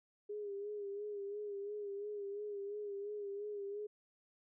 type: tone with vibrato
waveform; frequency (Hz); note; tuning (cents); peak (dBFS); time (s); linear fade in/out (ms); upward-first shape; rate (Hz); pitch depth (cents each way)
sine; 408.3; G#4; -29; -40; 0.29-3.87; 10; sine; 2.9; 50
effects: none